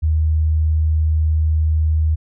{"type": "tone", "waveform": "sine", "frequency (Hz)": 78.3, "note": "D#2", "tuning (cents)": 11, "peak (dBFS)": -13, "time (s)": [0.02, 2.16], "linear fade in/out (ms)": 20, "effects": []}